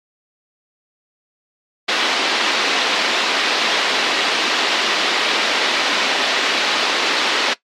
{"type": "band-pass noise", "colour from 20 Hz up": "white", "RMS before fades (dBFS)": -18, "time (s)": [1.88, 7.54], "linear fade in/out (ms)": 10, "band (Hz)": [260, 4200], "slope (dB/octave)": 24, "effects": ["noise-tail reverb RT60 0.1 s tail -17 dB re dry", "MP3 64 kbps"]}